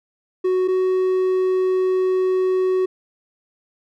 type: tone pair in turn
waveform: triangle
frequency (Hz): 370 / 372.4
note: F#4 / F#4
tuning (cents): 0 / +11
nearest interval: unison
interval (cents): 11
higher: second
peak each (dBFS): -14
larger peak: neither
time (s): 0.44-0.68 / 0.68-2.86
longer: second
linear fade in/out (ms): 10
effects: none